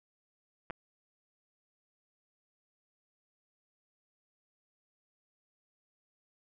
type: clicks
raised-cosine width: 0.5 ms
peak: -25 / -24 dBFS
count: 2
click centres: 0.701 / 0.707 s
effects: none